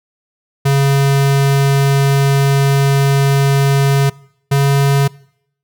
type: tone pair in turn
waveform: square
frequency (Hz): 138.59 / 139.36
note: C#3 / C#3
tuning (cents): 0 / +10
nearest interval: unison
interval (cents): 10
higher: second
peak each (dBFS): -10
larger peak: neither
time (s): 0.65-4.1 / 4.51-5.08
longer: first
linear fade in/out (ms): 10
effects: noise-tail reverb RT60 0.7 s tail -23 dB re dry